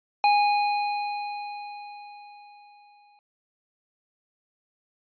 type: tone with exponential decay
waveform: square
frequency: 824 Hz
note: G#5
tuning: 14 cents flat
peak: -17 dBFS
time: 0.24-3.19 s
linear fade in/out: 1 ms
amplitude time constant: 640 ms
effects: resampled to 11025 Hz